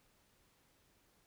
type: silence
effects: pink hiss -72 dBFS RMS until 1.26 s